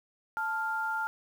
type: tone pair together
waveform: sine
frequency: 880 / 1396.9 Hz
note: A5 / F6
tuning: 0 / 0 cents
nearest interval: minor sixth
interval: 800 cents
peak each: -33 / -31 dBFS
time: 0.37-1.07 s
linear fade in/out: 0 ms
effects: 9-bit